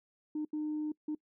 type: tone bursts at uneven times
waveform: sine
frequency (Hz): 304.2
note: D#4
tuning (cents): -39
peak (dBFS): -31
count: 3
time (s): 0.35-0.45 / 0.53-0.92 / 1.08-1.15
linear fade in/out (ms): 5
effects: noise-tail reverb RT60 0.1 s tail -24 dB re dry + tanh soft clip ceiling -29 dBFS